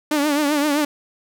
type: tone with vibrato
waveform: sawtooth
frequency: 293.7 Hz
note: D4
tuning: in tune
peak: -13 dBFS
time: 0.11-0.85 s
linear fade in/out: 5 ms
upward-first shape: triangle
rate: 7.7 Hz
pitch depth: 93 cents each way
effects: none